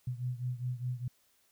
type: beating tone pair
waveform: sine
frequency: 123.2 / 128.1 Hz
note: B2 / C3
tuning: -4 / -36 cents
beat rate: 4.9 Hz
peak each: -35 / -38 dBFS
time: 0.07-1.08 s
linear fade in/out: 5 ms
effects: white hiss -70 dBFS RMS until 1.51 s